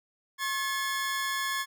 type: tone pair together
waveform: sawtooth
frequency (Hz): 1082 / 1716.2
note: C#6 / A6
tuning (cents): -42 / -44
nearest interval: minor sixth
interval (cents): 798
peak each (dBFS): -28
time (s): 0.38-1.66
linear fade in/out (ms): 50
effects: none